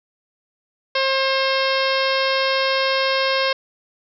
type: harmonic tone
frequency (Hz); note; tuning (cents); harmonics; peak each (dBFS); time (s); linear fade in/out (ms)
534; C5; +35; 1 / 2 / 3 / 4 / 5 / 6 / 7 / 8 / 9 / 10; -21 / -24 / -26 / -27 / -28 / -29 / -29 / -30 / -31 / -31; 0.95-3.53; 5
effects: none